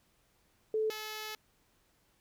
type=tone pair in turn; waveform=sine / 5% pulse; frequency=435.7 / 430.7 Hz; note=A4 / A4; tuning=-17 / -37 cents; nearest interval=unison; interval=20 cents; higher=first; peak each=-28 / -28 dBFS; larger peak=neither; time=0.74-0.9 / 0.9-1.35 s; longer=second; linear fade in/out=2 ms; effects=pink hiss -71 dBFS RMS until 2.2 s